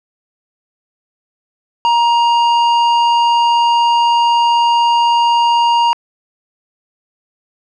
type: tone with hard clipping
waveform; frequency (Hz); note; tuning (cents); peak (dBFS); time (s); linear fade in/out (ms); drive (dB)
sine; 941; A#5; +16; -11; 1.85-5.93; 0; 12
effects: low-pass 5000 Hz 12 dB/octave